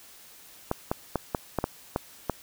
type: clicks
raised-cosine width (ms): 1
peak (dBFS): -11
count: 8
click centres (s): 0.714 / 0.915 / 1.157 / 1.348 / 1.587 / 1.641 / 1.961 / 2.297
effects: white hiss -51 dBFS RMS until 2.42 s